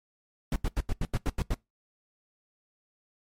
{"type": "noise bursts", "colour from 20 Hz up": "brown", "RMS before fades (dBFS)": -26, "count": 9, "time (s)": [0.52, 1.543], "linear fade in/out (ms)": 2, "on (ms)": 39, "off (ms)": 84, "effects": ["noise-tail reverb RT60 0.2 s tail -23 dB re dry", "MP3 64 kbps"]}